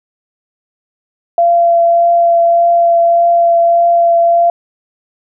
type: tone with vibrato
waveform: sine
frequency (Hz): 683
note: F5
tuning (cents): -39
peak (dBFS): -6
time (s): 1.38-4.5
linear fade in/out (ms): 2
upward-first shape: triangle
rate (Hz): 1.7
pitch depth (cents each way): 12
effects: none